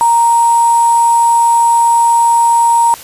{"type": "tone with sample-and-hold", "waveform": "sine", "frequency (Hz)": 932.3, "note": "A#5", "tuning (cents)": 0, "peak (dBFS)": -6, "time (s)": [0.01, 2.94], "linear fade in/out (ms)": 0, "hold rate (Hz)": 8820, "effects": ["white hiss -32 dBFS RMS until 3.03 s", "resampled to 32000 Hz"]}